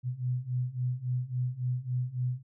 sine beating tone pair, 123.47 / 127.07 Hz, B2 / B2, 0 / +50 cents, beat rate 3.6 Hz, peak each -33 / -31 dBFS, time 0.03-2.43 s, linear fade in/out 50 ms, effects none

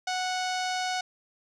sawtooth tone with low-pass filter, 738 Hz, F#5, 5 cents flat, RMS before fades -30 dBFS, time 0.07-1.01 s, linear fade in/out 5 ms, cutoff 5600 Hz, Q 1.9, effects none

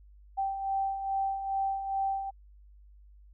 sine beating tone pair, 778 / 780.4 Hz, G5 / G5, -13 / -8 cents, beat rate 2.4 Hz, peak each -37 / -29 dBFS, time 0.37-2.31 s, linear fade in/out 20 ms, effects added 50 Hz sine -52 dBFS peak until 3.33 s

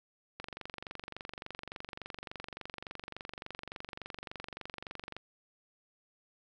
click train, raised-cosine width 0.3 ms, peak -25 dBFS, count 113, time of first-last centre 0.4-5.166 s, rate 23.5 Hz, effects none

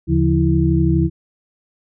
sine tone cluster, 76.8 / 141.2 / 173.6 / 328.2 Hz, D#2 / C#3 / F3 / E4, -22 / +32 / -10 / -8 cents, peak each -18 dBFS, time 0.07-1.1 s, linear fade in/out 50 ms, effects none

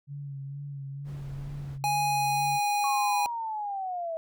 sine tone with vibrato, 140 Hz, C#3, 18 cents sharp, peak -35 dBFS, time 0.07-2.6 s, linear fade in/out 50 ms, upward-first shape sine, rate 2.2 Hz, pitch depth 36 cents each way
brown noise, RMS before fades -44 dBFS, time 1.04-1.79 s, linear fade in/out 50 ms
square tone with pitch glide, 830 to 822.8 Hz, G#5 to G#5, -1 to -16 cents, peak -25 dBFS, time 1.84-3.26 s, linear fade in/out 0 ms, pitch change -15 cents, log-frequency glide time 2.18-2.52 s
sine linear sweep, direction down, 1108.7 to 641 Hz, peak -30 dBFS, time 2.84-4.17 s, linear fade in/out 0 ms
effects none

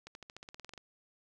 accelerating click train, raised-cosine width 0.2 ms, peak -30 dBFS, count 13, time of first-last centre 0.07-0.778 s, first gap 81 ms, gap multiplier 0.94, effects none

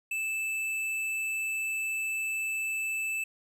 sine tone with hard clipping, 2633 Hz, E7, 3 cents flat, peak -31 dBFS, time 0.11-3.24 s, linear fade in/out 5 ms, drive 10 dB, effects none

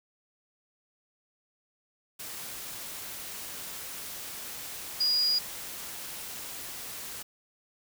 sine tone in noise, 4877 Hz, D#8, 35 cents flat, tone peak -23 dBFS, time 5-5.39 s, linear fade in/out 10 ms, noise white, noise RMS -40 dBFS, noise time 2.19-7.23 s, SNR +14 dB, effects none

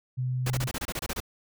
sine tone, 127 Hz, B2, 49 cents sharp, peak -26 dBFS, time 0.17-0.68 s, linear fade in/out 20 ms
pink noise bursts, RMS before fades -32 dBFS, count 11, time 0.46-1.203 s, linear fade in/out 5 ms, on 43 ms, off 27 ms
effects none

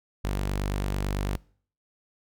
sawtooth tone, 49 Hz, G1, in tune, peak -22 dBFS, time 0.24-1.37 s, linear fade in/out 10 ms, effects noise-tail reverb RT60 0.5 s tail -23 dB re dry

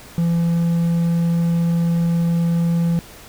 triangle tone, 169 Hz, E3, 43 cents sharp, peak -13 dBFS, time 0.18-2.99 s, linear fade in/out 0 ms, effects pink hiss -41 dBFS RMS until 3.28 s

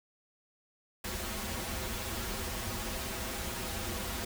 pink noise with comb filter, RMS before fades -37 dBFS, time 1.04-4.25 s, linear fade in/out 5 ms, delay 6.8 ms, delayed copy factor -0.95, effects none

